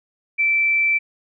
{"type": "tone", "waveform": "sine", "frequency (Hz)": 2331, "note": "D7", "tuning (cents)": -14, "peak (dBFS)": -15, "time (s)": [0.38, 0.99], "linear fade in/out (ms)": 20, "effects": []}